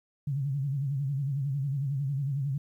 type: tone with vibrato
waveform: sine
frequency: 138.59 Hz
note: C#3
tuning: in tune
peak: -27 dBFS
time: 0.27-2.58 s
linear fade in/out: 5 ms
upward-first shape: sine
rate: 11 Hz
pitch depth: 100 cents each way
effects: 11-bit